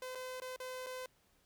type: tone with dropouts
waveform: sawtooth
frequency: 511 Hz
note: C5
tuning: 41 cents flat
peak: -38 dBFS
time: 0.02-1.06 s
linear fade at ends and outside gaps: 2 ms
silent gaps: 0.15-0.154 / 0.401-0.419 / 0.562-0.601 / 0.863-0.867 s
effects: pink hiss -72 dBFS RMS until 1.45 s